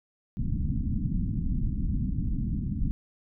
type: low-pass noise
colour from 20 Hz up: pink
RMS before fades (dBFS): -28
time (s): 0.37-2.91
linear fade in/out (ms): 0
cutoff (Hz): 260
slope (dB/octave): 48
effects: none